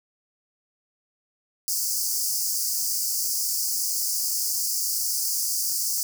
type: high-pass noise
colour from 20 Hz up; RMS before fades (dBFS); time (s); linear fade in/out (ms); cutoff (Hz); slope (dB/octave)
pink; -26; 1.68-6.03; 0; 4700; 96
effects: none